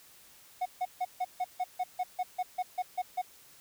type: tone bursts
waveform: triangle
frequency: 732 Hz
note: F#5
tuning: 19 cents flat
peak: -26 dBFS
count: 14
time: 0.61-3.218 s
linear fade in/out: 10 ms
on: 47 ms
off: 150 ms
effects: white hiss -57 dBFS RMS until 3.6 s